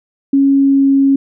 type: tone with pitch glide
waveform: sine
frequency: 275.6 to 274 Hz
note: C#4 to C#4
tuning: -10 to -20 cents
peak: -7 dBFS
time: 0.33-1.16 s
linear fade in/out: 5 ms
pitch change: -10 cents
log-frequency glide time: 0.53-0.89 s
effects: none